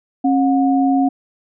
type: tone pair together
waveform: sine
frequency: 271.2 / 724 Hz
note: C#4 / F#5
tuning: -38 / -38 cents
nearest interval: octave + perfect fourth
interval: 1700 cents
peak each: -13 / -18 dBFS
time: 0.24-1.09 s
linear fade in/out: 10 ms
effects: none